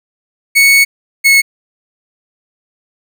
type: tone pair in turn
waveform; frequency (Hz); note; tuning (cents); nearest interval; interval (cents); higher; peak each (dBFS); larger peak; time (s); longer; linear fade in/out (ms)
40% pulse; 2217 / 2193; C#7 / C#7; 0 / -19; unison; 19; first; -4; neither; 0.55-0.85 / 1.24-1.42; first; 20
effects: none